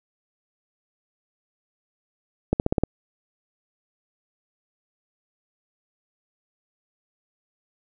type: accelerating click train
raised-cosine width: 2 ms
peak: -6 dBFS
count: 6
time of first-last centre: 2.53-2.836 s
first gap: 69 ms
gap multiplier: 0.94
effects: none